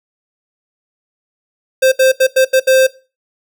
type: tone bursts at uneven times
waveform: square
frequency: 524 Hz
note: C5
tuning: 2 cents sharp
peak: -8 dBFS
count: 6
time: 1.82-1.92 / 1.99-2.12 / 2.2-2.27 / 2.36-2.45 / 2.53-2.6 / 2.67-2.87 s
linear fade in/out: 10 ms
effects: noise-tail reverb RT60 0.3 s tail -18 dB re dry